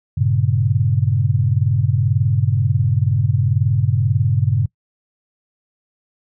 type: chord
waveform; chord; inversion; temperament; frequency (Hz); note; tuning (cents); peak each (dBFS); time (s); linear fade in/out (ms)
sine; G diminished; none; equal; 98 / 116.54 / 138.59; G2 / Bb2 / Db3; 0 / 0 / 0; -18; 0.17-4.66; 10
effects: noise-tail reverb RT60 0.1 s tail -23 dB re dry